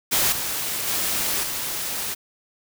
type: noise with level steps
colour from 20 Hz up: white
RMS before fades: -20 / -27 / -24 / -28 dBFS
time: 0.11-2.15 s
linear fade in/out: 20 ms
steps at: 0.32 / 0.87 / 1.43 s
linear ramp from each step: 5 ms
effects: none